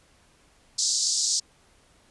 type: band-pass noise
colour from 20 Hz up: pink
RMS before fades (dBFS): -25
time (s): 0.78-1.4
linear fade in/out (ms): 10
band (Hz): 4400 to 7900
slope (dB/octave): 48
effects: pink hiss -60 dBFS RMS until 2.1 s + resampled to 24000 Hz